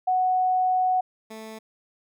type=tone pair in turn; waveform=sine / 15% pulse; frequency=740 / 220 Hz; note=F#5 / A3; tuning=0 / 0 cents; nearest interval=octave + major sixth; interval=2100 cents; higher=first; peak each=-19 / -31 dBFS; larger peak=first; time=0.07-1.01 / 1.3-1.59 s; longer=first; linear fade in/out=10 ms; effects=none